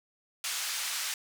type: band-pass noise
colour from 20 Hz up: white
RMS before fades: -34 dBFS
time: 0.44-1.14 s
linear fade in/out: 2 ms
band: 1300 to 7900 Hz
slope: 12 dB/octave
effects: none